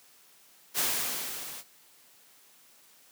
white noise with level ramp, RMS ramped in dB -26 to -43 dBFS, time 0.74-1.64 s, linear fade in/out 50 ms, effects white hiss -59 dBFS RMS until 3.11 s + high-pass 150 Hz 12 dB/octave

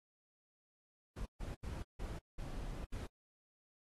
brown noise bursts at uneven times, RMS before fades -43 dBFS, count 6, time 1.16-1.26 / 1.4-1.55 / 1.63-1.83 / 1.99-2.19 / 2.38-2.85 / 2.92-3.07 s, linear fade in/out 10 ms, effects AAC 32 kbps

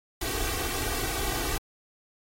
pink noise with comb filter, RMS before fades -30 dBFS, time 0.21-1.58 s, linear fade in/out 5 ms, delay 2.6 ms, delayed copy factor +0.95, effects AAC 48 kbps

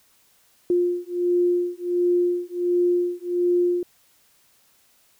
sine beating tone pair, 352.3 / 353.7 Hz, F4 / F4, +15 / +22 cents, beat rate 1.4 Hz, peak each -22 dBFS, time 0.7-3.83 s, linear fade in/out 2 ms, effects white hiss -60 dBFS RMS until 5.19 s

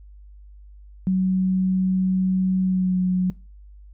sine tone with pitch glide, 186.9 to 183.37 Hz, F#3 to F#3, +18 to -15 cents, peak -17 dBFS, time 1.07-3.3 s, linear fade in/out 0 ms, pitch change -33 cents, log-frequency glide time 2.63-2.99 s, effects noise-tail reverb RT60 0.3 s tail -22 dB re dry + added 50 Hz sine -42 dBFS peak until 3.93 s

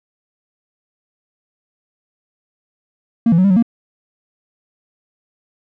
triangle tone with pitch steps, 230.7 / 167.1 / 185.3 / 198.8 / 183.8 / 232.8 Hz, A#3 / E3 / F#3 / G3 / F#3 / A#3, -18 / +24 / +3 / +25 / -11 / -2 cents, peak -6 dBFS, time 3.26-3.626 s, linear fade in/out 5 ms, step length 61 ms, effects tanh soft clip ceiling -4 dBFS

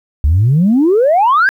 sine exponential sweep, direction up, 67.5 to 1661.2 Hz, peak -6 dBFS, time 0.24-1.49 s, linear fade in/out 0 ms, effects tanh soft clip ceiling -4 dBFS + 8-bit

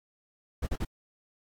brown noise bursts, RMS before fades -29 dBFS, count 3, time 0.62-0.85 s, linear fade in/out 10 ms, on 50 ms, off 40 ms, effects AAC 64 kbps

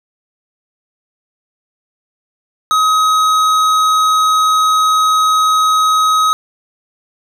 triangle tone with tanh clipping, 1267 Hz, D#6, 31 cents sharp, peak -11 dBFS, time 2.71-6.33 s, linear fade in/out 0 ms, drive 18 dB, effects none

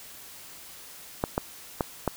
clicks, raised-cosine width 1 ms, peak -10 dBFS, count 4, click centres 1.239 / 1.379 / 1.808 / 2.077 s, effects white hiss -46 dBFS RMS until 2.16 s

